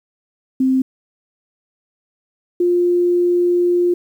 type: tone pair in turn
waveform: sine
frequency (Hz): 261.6 / 352.1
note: C4 / F4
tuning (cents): 0 / +14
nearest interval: perfect fourth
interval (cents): 514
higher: second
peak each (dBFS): -12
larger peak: neither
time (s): 0.6-0.82 / 2.6-3.94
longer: second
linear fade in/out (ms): 5
effects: 8-bit